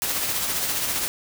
white noise with tremolo, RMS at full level -24 dBFS, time 0.02-1.08 s, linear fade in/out 0 ms, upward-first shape sine, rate 15 Hz, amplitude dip 35%, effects none

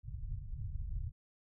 pink low-pass noise, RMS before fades -40 dBFS, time 0.03-1.12 s, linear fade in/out 50 ms, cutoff 130 Hz, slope 48 dB/octave, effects none

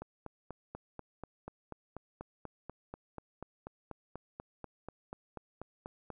click train, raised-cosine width 1 ms, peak -28 dBFS, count 26, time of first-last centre 0.02-6.103 s, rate 4.11 Hz, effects none

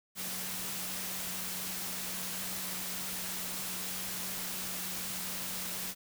sine tone in noise, 185 Hz, F#3, in tune, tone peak -48 dBFS, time 0.15-5.95 s, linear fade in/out 50 ms, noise white, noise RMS -38 dBFS, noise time 0.15-5.95 s, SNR -13 dB, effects none

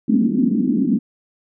pink band-pass noise, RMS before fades -17 dBFS, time 0.08-0.99 s, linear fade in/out 10 ms, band 200 to 290 Hz, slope 48 dB/octave, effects none

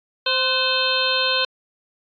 harmonic tone with a mistuned harmonic, 520 Hz, C5, 11 cents flat, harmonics 1 / 2 / 3 / 5 / 6 / 7 / 8, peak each -26 / -27 / -26 / -25 / -25 / -26 / -24 dBFS, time 0.26-1.45 s, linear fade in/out 5 ms, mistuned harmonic 3, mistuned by -48 cents, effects AAC 64 kbps

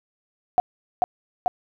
sine tone with echo, 726 Hz, F#5, 33 cents flat, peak -13 dBFS, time 0.58-0.6 s, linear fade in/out 0 ms, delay 440 ms, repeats 2, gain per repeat -2 dB, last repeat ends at 1.48 s, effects none

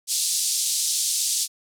white band-pass noise, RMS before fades -24 dBFS, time 0.07-1.48 s, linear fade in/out 50 ms, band 4000 to 9800 Hz, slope 24 dB/octave, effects none

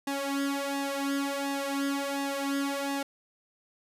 sawtooth tone with flanger, 278.3 Hz, C#4, 7 cents sharp, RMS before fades -31 dBFS, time 0.07-3.03 s, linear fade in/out 5 ms, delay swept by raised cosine 1.1 to 3 ms, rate 1.4 Hz, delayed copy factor +0.8, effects resampled to 32000 Hz

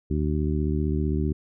harmonic tone, 75.5 Hz, D2, 48 cents sharp, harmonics 1 / 2 / 3 / 4 / 5, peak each -25 / -28 / -30 / -31 / -32 dBFS, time 0.1-1.33 s, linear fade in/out 10 ms, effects none

